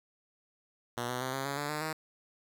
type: tone with pitch steps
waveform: 5% pulse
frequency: 120.4 / 125.08 / 129.94 / 134.99 / 140.23 / 145.68 / 151.34 / 157.23 Hz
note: B2 / B2 / C3 / C#3 / C#3 / D3 / D#3 / D#3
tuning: -44 / +22 / -12 / -46 / +20 / -14 / -48 / +18 cents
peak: -22 dBFS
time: 0.97-1.93 s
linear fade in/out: 5 ms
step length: 120 ms
effects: 10-bit